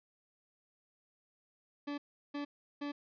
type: tone bursts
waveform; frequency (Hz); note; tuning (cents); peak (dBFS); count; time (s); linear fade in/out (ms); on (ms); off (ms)
40% pulse; 288.4; D4; -31; -36; 3; 1.87-2.92; 10; 110; 360
effects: resampled to 11025 Hz